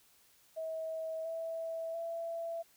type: tone with pitch steps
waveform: sine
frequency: 643 / 655.4 / 668 Hz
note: E5 / E5 / E5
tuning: -43 / -10 / +23 cents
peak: -36 dBFS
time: 0.56-2.63 s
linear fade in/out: 20 ms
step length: 690 ms
effects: white hiss -66 dBFS RMS until 2.76 s